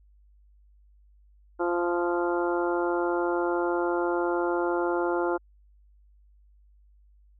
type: harmonic tone with a mistuned harmonic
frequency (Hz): 173.9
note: F3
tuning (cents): -7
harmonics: 2 / 3 / 4 / 5 / 6 / 7 / 8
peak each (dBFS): -26 / -31 / -34 / -33 / -37 / -40 / -35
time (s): 1.59-5.38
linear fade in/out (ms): 20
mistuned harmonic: 7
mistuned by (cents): +16
effects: added 50 Hz sine -55 dBFS peak until 7.39 s